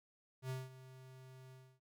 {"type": "tone with ADSR envelope", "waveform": "square", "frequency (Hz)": 130.2, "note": "C3", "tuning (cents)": -8, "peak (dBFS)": -39, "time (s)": [0.42, 1.8], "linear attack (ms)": 79, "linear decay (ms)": 190, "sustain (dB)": -16, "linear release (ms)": 280, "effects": []}